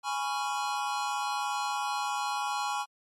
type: chord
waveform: square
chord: C# dominant seventh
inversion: second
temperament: equal with one note detuned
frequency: 830.6 / 987.8 / 1108.7 / 1383.3 Hz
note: G#5 / B5 / C#6 / E#6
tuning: 0 / 0 / 0 / -17 cents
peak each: -33 / -37 / -36 / -39 dBFS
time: 0.03-2.86 s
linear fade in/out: 50 ms
effects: low-pass 9000 Hz 12 dB/octave + MP3 64 kbps